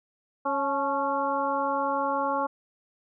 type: harmonic tone with a mistuned harmonic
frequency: 275.4 Hz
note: C#4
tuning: 11 cents flat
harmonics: 1 / 2 / 3 / 4 / 5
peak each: -34 / -30 / -29 / -29 / -35 dBFS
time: 0.45-2.47 s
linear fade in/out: 10 ms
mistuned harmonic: 3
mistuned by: +63 cents
effects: none